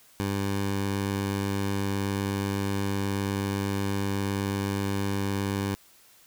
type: tone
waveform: 15% pulse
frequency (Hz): 99.1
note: G2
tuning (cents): +19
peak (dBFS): -20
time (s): 0.2-5.75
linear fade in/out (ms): 0
effects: white hiss -57 dBFS RMS until 6.26 s